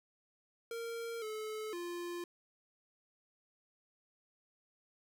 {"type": "tone with pitch steps", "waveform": "square", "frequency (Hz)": [462.6, 432.3, 348.4], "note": ["A#4", "A4", "F4"], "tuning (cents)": [-13, -31, -4], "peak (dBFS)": -40, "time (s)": [0.71, 2.24], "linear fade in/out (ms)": 2, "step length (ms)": 510, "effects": []}